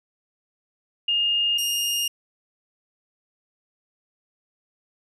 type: tone pair in turn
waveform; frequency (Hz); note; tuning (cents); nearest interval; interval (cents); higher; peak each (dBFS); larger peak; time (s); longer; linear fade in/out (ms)
sine / sawtooth; 2833 / 2833; F7 / F7; +24 / +24; unison; 0; neither; -19; neither; 1.08-1.58 / 1.58-2.08; neither; 5
effects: resampled to 32000 Hz